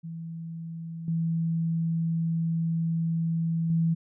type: tone with level steps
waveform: sine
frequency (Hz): 164.81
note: E3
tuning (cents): 0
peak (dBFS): -34 / -24 / -21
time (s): 0.03-3.95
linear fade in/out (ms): 20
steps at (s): 1.08 / 3.7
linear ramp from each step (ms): 2
effects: none